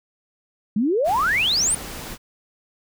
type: exponential sweep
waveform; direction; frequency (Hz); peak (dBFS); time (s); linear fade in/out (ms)
sine; up; 196 to 9680; -17; 0.76-1.75; 5
type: noise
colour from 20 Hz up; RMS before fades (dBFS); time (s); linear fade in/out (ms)
pink; -34; 1.04-2.18; 50
effects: none